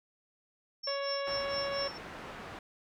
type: tone with tremolo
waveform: sine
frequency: 5410 Hz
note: E8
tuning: 44 cents sharp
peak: -33 dBFS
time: 0.83-1.98 s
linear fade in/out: 10 ms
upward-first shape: triangle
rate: 4.3 Hz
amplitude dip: 95%
type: harmonic tone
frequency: 558 Hz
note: C#5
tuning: 11 cents sharp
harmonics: 1 / 2 / 3 / 4 / 5 / 6 / 7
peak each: -34 / -40 / -44 / -46 / -48 / -50 / -51 dBFS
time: 0.87-1.88 s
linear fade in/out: 5 ms
type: low-pass noise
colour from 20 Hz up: white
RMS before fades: -45 dBFS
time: 1.27-2.59 s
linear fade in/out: 2 ms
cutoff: 1500 Hz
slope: 12 dB/octave
effects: none